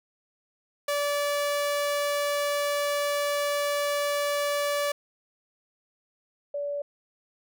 sawtooth / sine tone pair in turn, 578 / 575.4 Hz, D5 / D5, -28 / -36 cents, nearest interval unison, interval 8 cents, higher first, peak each -21 / -28 dBFS, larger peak first, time 0.88-4.92 / 6.54-6.82 s, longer first, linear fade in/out 5 ms, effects none

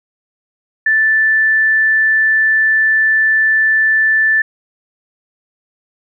sine tone, 1760 Hz, A6, in tune, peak -9 dBFS, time 0.86-4.42 s, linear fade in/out 5 ms, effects none

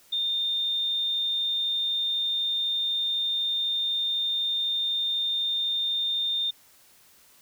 sine tone, 3626 Hz, A#7, 49 cents flat, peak -24 dBFS, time 0.12-6.51 s, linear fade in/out 10 ms, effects white hiss -57 dBFS RMS until 7.41 s

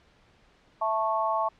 harmonic tone, 220 Hz, A3, in tune, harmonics 3 / 4 / 5, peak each -29 / -28 / -28 dBFS, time 0.81-1.49 s, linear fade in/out 10 ms, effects pink hiss -61 dBFS RMS until 1.59 s + low-pass 4000 Hz 12 dB/octave

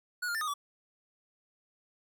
square tone with pitch steps, 1461 / 1407 / 1781 / 1238 / 1147 Hz, F#6 / F6 / A6 / D#6 / D6, -22 / +12 / +21 / -9 / -41 cents, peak -32 dBFS, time 0.22-0.54 s, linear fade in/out 10 ms, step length 64 ms, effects none

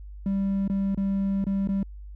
triangle tone with dropouts, 196 Hz, G3, in tune, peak -20 dBFS, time 0.26-1.83 s, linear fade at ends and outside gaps 2 ms, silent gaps 0.678-0.698 / 0.947-0.975 / 1.442-1.467 / 1.674-1.689 s, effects tanh soft clip ceiling -16 dBFS + added 50 Hz sine -38 dBFS peak until 2.15 s

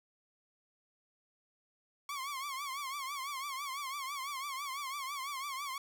sawtooth tone with vibrato, 1104 Hz, C#6, 7 cents flat, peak -34 dBFS, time 2.09-5.78 s, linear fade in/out 2 ms, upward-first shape triangle, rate 6 Hz, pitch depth 130 cents each way, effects none

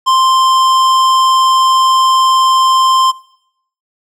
sine tone with hard clipping, 1046.5 Hz, C6, in tune, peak -9 dBFS, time 0.06-3.12 s, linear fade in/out 20 ms, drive 13 dB, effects noise-tail reverb RT60 0.7 s tail -19 dB re dry

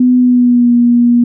sine tone with pitch glide, 250 to 239.7 Hz, B3 to A#3, +21 to +48 cents, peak -5 dBFS, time 0-1.24 s, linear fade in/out 5 ms, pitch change -73 cents, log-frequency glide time 0.18-0.73 s, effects none

